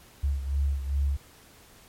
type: beating tone pair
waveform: sine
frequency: 69.3 / 71.8 Hz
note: C#2 / D2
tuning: 0 / -39 cents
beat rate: 2.5 Hz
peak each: -25 / -31 dBFS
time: 0.23-1.17 s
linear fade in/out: 10 ms
effects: pink hiss -54 dBFS RMS until 1.88 s + MP3 64 kbps